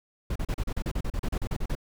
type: noise bursts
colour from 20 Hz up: brown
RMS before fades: -28 dBFS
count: 16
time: 0.3-1.752 s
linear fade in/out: 5 ms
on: 57 ms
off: 36 ms
effects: none